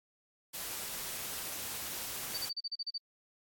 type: noise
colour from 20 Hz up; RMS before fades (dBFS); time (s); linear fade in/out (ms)
white; -40; 0.53-2.5; 20
type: tone bursts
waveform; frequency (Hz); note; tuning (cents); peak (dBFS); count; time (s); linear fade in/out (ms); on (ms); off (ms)
sine; 4602; D8; -36; -34; 9; 2.34-2.981; 10; 41; 34
effects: AAC 64 kbps